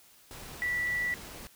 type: tone in noise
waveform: sine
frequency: 1958 Hz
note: B6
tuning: 15 cents flat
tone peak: -28 dBFS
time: 0.62-1.14 s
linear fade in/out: 0 ms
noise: pink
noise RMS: -45 dBFS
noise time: 0.31-1.47 s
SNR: +14 dB
effects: white hiss -59 dBFS RMS until 1.55 s